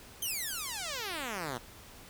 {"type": "exponential sweep", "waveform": "5% pulse", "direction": "down", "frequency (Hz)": [3224, 115.3], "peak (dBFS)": -24, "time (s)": [0.22, 1.58], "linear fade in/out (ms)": 5, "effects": ["pink hiss -52 dBFS RMS until 2.09 s"]}